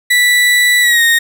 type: tone with pitch glide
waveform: 35% pulse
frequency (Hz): 1966 to 1855.7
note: B6 to A#6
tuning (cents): -8 to -8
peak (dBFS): -6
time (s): 0.1-1.19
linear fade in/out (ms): 10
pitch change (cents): -100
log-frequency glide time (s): 0.81-1.02
effects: none